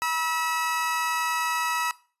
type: tone pair together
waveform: 30% pulse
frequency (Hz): 968 / 1297.4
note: B5 / E6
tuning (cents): -35 / -28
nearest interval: perfect fourth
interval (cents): 507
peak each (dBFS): -24 / -25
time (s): 0.02-1.91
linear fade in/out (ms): 0
effects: noise-tail reverb RT60 0.4 s tail -20 dB re dry + resampled to 32000 Hz